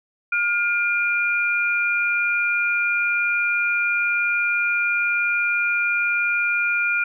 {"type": "tone pair together", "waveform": "sine", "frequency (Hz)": [1420, 2401], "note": ["F6", "D7"], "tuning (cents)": [28, 38], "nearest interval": "major sixth", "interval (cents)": 910, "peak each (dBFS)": [-21, -21], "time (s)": [0.32, 7.04], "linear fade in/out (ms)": 5, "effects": []}